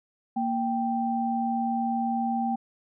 sine tone pair together, 233.1 / 784 Hz, A#3 / G5, 0 / 0 cents, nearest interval octave + major sixth, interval 2100 cents, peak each -27 dBFS, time 0.36-2.56 s, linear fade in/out 10 ms, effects none

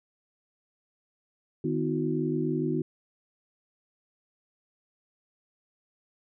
sine tone cluster, 154 / 250.9 / 321.2 / 368.1 Hz, D#3 / B3 / E4 / F#4, -17 / +28 / -45 / -9 cents, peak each -31 dBFS, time 1.64-2.82 s, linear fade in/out 5 ms, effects none

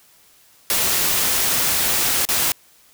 white noise with dropouts, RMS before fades -19 dBFS, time 0.7-2.52 s, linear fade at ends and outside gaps 1 ms, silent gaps 2.252-2.288 s, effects white hiss -53 dBFS RMS until 2.93 s

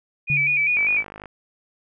sine tone with vibrato, 2380 Hz, D7, 22 cents sharp, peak -17 dBFS, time 0.27-1.04 s, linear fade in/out 50 ms, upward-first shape square, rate 5 Hz, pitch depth 55 cents each way
sine tone with exponential decay, 143 Hz, D3, 46 cents flat, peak -22 dBFS, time 0.3-0.86 s, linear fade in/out 0 ms, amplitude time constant 120 ms
click train, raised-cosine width 0.5 ms, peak -22 dBFS, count 26, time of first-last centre 0.77-1.257 s, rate 51.3 Hz
effects none

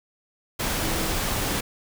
sine tone in noise, 323.5 Hz, E4, 32 cents flat, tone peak -34 dBFS, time 0.82-1.13 s, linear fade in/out 10 ms, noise pink, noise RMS -26 dBFS, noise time 0.59-1.61 s, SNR -11 dB, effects none

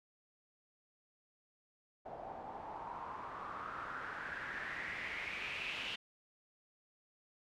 white noise with low-pass filter sweep, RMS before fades -44 dBFS, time 2.05-5.96 s, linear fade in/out 10 ms, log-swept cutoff 700 to 2900 Hz, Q 4.7, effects none

